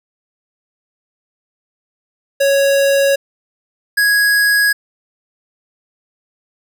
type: tone pair in turn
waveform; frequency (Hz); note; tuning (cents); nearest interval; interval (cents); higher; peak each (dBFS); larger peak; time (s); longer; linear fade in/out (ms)
square; 554.4 / 1661.3; C#5 / G#6; 0 / 0; octave + perfect fifth; 1900; second; -11; neither; 2.4-3.16 / 3.97-4.73; neither; 10
effects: none